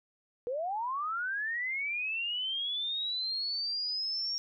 sine linear sweep, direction up, 466.2 to 5588 Hz, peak -31 dBFS, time 0.47-4.38 s, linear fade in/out 0 ms, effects none

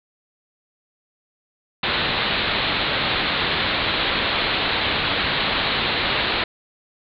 white low-pass noise, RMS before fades -22 dBFS, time 1.83-6.44 s, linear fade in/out 5 ms, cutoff 4200 Hz, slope 96 dB/octave, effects none

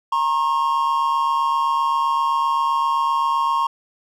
triangle tone pair together, 932.3 / 1080 Hz, A#5 / C#6, 0 / -45 cents, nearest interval minor third, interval 255 cents, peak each -19 / -17 dBFS, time 0.12-3.67 s, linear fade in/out 5 ms, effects none

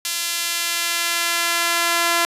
sawtooth tone with high-pass filter sweep, 340.9 Hz, F4, 42 cents flat, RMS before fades -21 dBFS, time 0.05-2.25 s, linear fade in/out 0 ms, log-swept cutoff 3600 to 990 Hz, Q 0.72, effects resampled to 32000 Hz

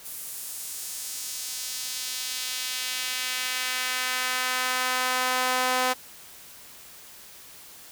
sawtooth tone with high-pass filter sweep, 254.4 Hz, C4, 48 cents flat, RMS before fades -29 dBFS, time 0.04-5.94 s, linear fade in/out 20 ms, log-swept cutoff 11000 to 730 Hz, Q 0.97, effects white hiss -47 dBFS RMS until 7.91 s

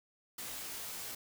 white noise with comb filter, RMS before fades -43 dBFS, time 0.38-1.15 s, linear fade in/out 5 ms, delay 19 ms, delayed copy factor -0.65, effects none

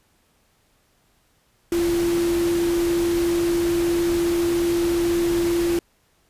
sine tone in noise, 342.4 Hz, F4, 34 cents flat, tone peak -18 dBFS, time 1.72-5.79 s, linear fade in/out 2 ms, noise pink, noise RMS -31 dBFS, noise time 1.72-5.79 s, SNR +10 dB, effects pink hiss -63 dBFS RMS until 6.29 s + resampled to 32000 Hz

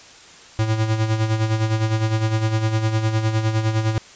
square tone with tremolo, 110 Hz, A2, in tune, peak -16 dBFS, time 0.59-3.98 s, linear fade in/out 0 ms, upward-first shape sine, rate 9.8 Hz, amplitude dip 60%, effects white hiss -44 dBFS RMS until 4.15 s + resampled to 16000 Hz

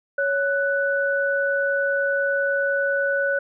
sine tone pair together, 557 / 1487 Hz, C#5 / F#6, +8 / +8 cents, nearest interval octave + perfect fourth, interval 1700 cents, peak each -22 dBFS, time 0.18-3.39 s, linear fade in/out 5 ms, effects none

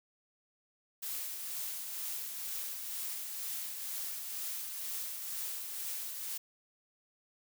blue noise with tremolo, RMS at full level -38 dBFS, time 1.02-6.38 s, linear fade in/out 10 ms, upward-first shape triangle, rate 2.1 Hz, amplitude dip 40%, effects none

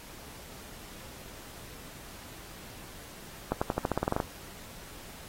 accelerating click train, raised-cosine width 1 ms, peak -13 dBFS, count 12, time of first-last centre 3.52-4.201 s, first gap 95 ms, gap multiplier 0.91, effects pink hiss -48 dBFS RMS until 5.28 s + AAC 48 kbps

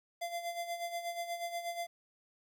square tone with tremolo, 688 Hz, F5, 26 cents flat, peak -35 dBFS, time 0.21-1.87 s, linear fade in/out 10 ms, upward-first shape sine, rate 8.3 Hz, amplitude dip 65%, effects 11-bit

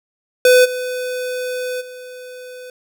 square tone with level steps, 502 Hz, B4, 28 cents sharp, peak -8 / -22 / -33 dBFS, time 0.45-2.7 s, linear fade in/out 2 ms, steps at 0.64 / 1.8 s, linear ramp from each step 20 ms, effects none

